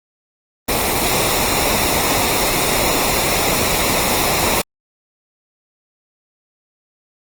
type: noise with comb filter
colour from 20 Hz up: pink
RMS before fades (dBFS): -17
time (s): 0.68-4.62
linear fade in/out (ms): 10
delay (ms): 0.64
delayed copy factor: -0.55
effects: Opus 24 kbps